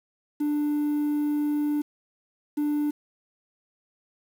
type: tone pair in turn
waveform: triangle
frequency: 295.5 / 295.5 Hz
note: D4 / D4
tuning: +11 / +11 cents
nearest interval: unison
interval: 0 cents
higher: neither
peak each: -20 dBFS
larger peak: neither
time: 0.4-1.82 / 2.57-2.91 s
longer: first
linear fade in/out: 10 ms
effects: tanh soft clip ceiling -16 dBFS + 8-bit